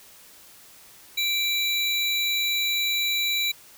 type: tone pair together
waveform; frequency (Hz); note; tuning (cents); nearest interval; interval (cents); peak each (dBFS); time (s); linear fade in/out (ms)
square; 2342 / 3930; D7 / B7; -5 / -9; major sixth; 896; -27 / -25; 1.17-3.52; 10
effects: white hiss -50 dBFS RMS until 3.77 s